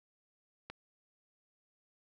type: click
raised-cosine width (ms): 0.3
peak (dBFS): -27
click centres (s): 0.7
effects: none